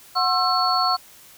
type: tone cluster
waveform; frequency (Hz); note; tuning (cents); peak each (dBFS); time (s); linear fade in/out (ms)
sine; 734 / 1070 / 1335 / 4411; F#5 / C6 / E6 / C#8; -14 / +38 / +22 / -9; -23; 0.15-0.97; 20
effects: white hiss -48 dBFS RMS until 1.37 s